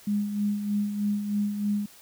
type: tone with tremolo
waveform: sine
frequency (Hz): 205.8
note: G#3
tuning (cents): -16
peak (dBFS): -22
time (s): 0.07-1.86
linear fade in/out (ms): 5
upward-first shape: sine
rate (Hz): 3.2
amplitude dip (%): 55
effects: white hiss -52 dBFS RMS until 2.01 s